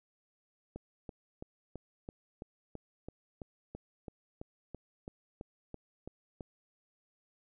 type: click train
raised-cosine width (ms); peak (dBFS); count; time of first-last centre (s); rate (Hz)
2; -29; 18; 0.76-6.408; 3.01
effects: none